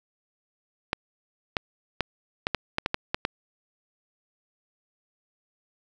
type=clicks; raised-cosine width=0.3 ms; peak=-8 dBFS; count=10; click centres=0.931 / 1.568 / 2.007 / 2.469 / 2.547 / 2.784 / 2.861 / 2.944 / 3.145 / 3.251 s; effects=none